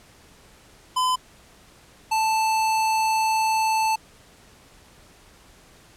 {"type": "tone pair in turn", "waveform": "square", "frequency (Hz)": [1015, 880.5], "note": ["B5", "A5"], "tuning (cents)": [47, 1], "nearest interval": "major second", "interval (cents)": 246, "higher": "first", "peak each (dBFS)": [-20, -20], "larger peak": "neither", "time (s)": [[0.96, 1.16], [2.11, 3.96]], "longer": "second", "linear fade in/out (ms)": 10, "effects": ["pink hiss -52 dBFS RMS until 5.96 s", "low-pass 11000 Hz 12 dB/octave"]}